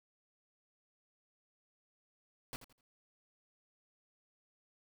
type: noise with echo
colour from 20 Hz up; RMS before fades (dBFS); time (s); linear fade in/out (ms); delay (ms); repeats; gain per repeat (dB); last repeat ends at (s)
pink; -43; 2.53-2.56; 0; 83; 3; -12; 2.809
effects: none